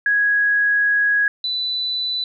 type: tone pair in turn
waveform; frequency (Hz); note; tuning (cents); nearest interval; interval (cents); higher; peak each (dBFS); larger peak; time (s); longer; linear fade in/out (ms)
sine; 1661 / 3985; G#6 / B7; 0 / +15; octave + minor third; 1515; second; -14 / -20; first; 0.06-1.28 / 1.44-2.24; first; 2
effects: none